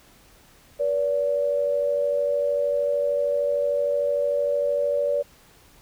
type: tone pair together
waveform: sine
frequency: 480.7 / 573.9 Hz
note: B4 / D5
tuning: -47 / -40 cents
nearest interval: minor third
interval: 307 cents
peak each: -27 / -21 dBFS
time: 0.79-5.23 s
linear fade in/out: 20 ms
effects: pink hiss -54 dBFS RMS until 5.81 s